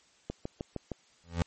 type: click train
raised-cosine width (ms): 2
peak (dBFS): -21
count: 5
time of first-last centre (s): 0.3-0.917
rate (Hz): 6.48
type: tone with exponential growth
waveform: 25% pulse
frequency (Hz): 85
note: F2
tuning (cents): -46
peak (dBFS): -19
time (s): 1.24-1.42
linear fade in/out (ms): 0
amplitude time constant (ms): 39
effects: white hiss -64 dBFS RMS until 1.46 s + MP3 32 kbps